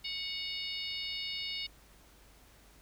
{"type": "harmonic tone with a mistuned harmonic", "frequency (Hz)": 740, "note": "F#5", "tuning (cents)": 0, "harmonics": [3, 4, 5, 6, 7], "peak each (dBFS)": [-43, -41, -41, -42, -46], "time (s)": [0.04, 1.67], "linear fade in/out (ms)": 10, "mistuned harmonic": 4, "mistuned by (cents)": -41, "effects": ["added 50 Hz sine -61 dBFS peak until 2.81 s", "pink hiss -61 dBFS RMS until 2.81 s"]}